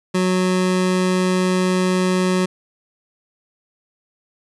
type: tone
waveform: 25% pulse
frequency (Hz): 184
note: F#3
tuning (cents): -9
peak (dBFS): -12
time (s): 0.14-2.46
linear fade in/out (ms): 10
effects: resampled to 24000 Hz